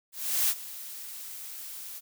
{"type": "noise with ADSR envelope", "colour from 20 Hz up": "blue", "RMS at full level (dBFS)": -24, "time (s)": [0.12, 2.01], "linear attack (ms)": 370, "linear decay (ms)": 50, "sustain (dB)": -17, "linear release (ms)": 33, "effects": []}